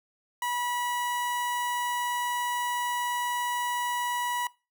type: tone with notch filter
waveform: sawtooth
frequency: 973 Hz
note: B5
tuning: 26 cents flat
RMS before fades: -30 dBFS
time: 0.42-4.47 s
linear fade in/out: 2 ms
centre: 4600 Hz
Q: 1.6
effects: noise-tail reverb RT60 0.3 s tail -23 dB re dry